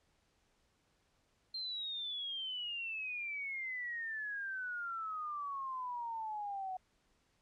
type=exponential sweep; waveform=sine; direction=down; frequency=4186 to 738 Hz; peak=-38 dBFS; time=1.54-6.77 s; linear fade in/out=5 ms; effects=pink hiss -75 dBFS RMS until 7.41 s + low-pass 8000 Hz 12 dB/octave